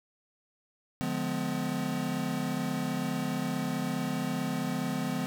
square chord, D diminished seventh, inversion none, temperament just, 146.83 / 176.2 / 211.4 / 253.7 Hz, D3 / F3 / Ab3 / Cb4, 0 / +16 / +31 / +47 cents, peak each -38 / -36 / -37 / -34 dBFS, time 1.01-5.26 s, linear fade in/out 0 ms, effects none

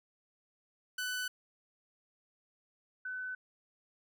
sawtooth / sine tone pair in turn, 1497 / 1508.3 Hz, F#6 / F#6, +20 / +33 cents, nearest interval unison, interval 13 cents, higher second, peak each -31 / -37 dBFS, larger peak first, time 0.98-1.28 / 3.05-3.35 s, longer neither, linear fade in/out 5 ms, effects none

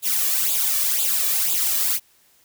blue noise with flanger, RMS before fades -21 dBFS, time 0.02-2 s, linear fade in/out 50 ms, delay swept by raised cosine 0.26 to 1.76 ms, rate 2 Hz, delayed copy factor +0.75, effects white hiss -58 dBFS RMS until 2.44 s

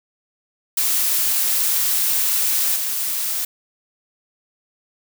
blue noise with level steps, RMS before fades -19 / -23 dBFS, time 0.77-3.45 s, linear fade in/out 5 ms, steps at 2.76 s, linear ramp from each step 2 ms, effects none

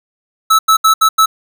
square tone bursts at uneven times, 1306 Hz, E6, 17 cents flat, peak -7 dBFS, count 5, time 0.5-0.59 / 0.68-0.77 / 0.84-0.94 / 1.01-1.09 / 1.18-1.26 s, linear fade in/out 10 ms, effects none

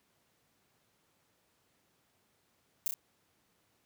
violet noise with echo, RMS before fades -31 dBFS, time 2.86-2.88 s, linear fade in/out 0 ms, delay 30 ms, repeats 2, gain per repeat -4 dB, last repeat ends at 2.94 s, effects pink hiss -73 dBFS RMS until 3.85 s + high-pass 100 Hz 12 dB/octave

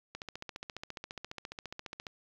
click train, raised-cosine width 0.2 ms, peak -23 dBFS, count 29, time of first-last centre 0.15-2.068 s, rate 14.6 Hz, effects low-pass 6000 Hz 12 dB/octave + 9-bit

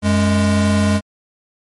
square tone pair together, 92.35 / 207.7 Hz, F#2 / G#3, -3 / 0 cents, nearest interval octave + major second, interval 1403 cents, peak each -17 / -15 dBFS, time 0.02-1.01 s, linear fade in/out 50 ms, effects MP3 48 kbps

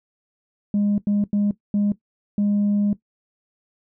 sine tone bursts at uneven times, 204.8 Hz, G#3, 24 cents flat, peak -15 dBFS, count 5, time 0.74-0.98 / 1.07-1.24 / 1.33-1.51 / 1.74-1.92 / 2.38-2.93 s, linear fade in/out 2 ms, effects noise-tail reverb RT60 0.1 s tail -17 dB re dry + tanh soft clip ceiling -15 dBFS

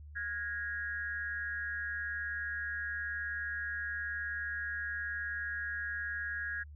sine tone with amplitude modulation, 1650 Hz, G#6, 12 cents flat, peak -31 dBFS, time 0.15-6.64 s, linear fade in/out 20 ms, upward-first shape sine, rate 219 Hz, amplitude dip 85%, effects added 74 Hz sine -47 dBFS peak until 6.75 s

